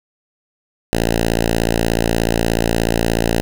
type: tone with notch filter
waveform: 5% pulse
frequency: 56.7 Hz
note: A#1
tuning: 47 cents flat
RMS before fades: -17 dBFS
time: 0.93-3.41 s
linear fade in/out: 0 ms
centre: 1200 Hz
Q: 1.8
effects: none